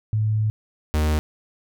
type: tone pair in turn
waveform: sine / 45% pulse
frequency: 108 / 76.56 Hz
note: A2 / D#2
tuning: -32 / -27 cents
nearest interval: tritone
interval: 595 cents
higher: first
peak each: -18 / -18 dBFS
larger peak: neither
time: 0.13-0.5 / 0.94-1.19 s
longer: first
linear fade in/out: 0 ms
effects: none